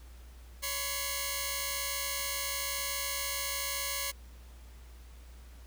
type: tone cluster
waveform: 5% pulse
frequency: 559 / 1017 / 2175 Hz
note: C#5 / C6 / C#7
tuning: +14 / -50 / -33 cents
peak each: -26 dBFS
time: 0.62-4.12 s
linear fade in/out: 20 ms
effects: added 60 Hz sine -48 dBFS peak until 5.66 s + pink hiss -60 dBFS RMS until 5.66 s